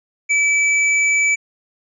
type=tone; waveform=square; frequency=2305 Hz; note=D7; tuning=33 cents flat; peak=-14 dBFS; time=0.29-1.36 s; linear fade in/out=20 ms; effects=resampled to 22050 Hz